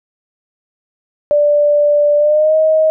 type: tone with pitch glide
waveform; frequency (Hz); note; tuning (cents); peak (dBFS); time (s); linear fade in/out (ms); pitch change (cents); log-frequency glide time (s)
sine; 587.3 to 629.5; D5 to D#5; 0 to +20; -8; 1.31-2.9; 0; +120; 2.17-2.56
effects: none